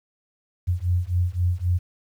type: beating tone pair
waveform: sine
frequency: 87.1 / 90.9 Hz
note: F2 / F#2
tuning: -4 / -30 cents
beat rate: 3.8 Hz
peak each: -23 / -23 dBFS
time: 0.67-1.79 s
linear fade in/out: 20 ms
effects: 9-bit